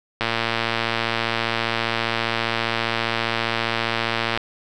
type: click train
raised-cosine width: 0.3 ms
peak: -5 dBFS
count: 480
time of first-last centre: 0.21-4.375 s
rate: 115 Hz
effects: none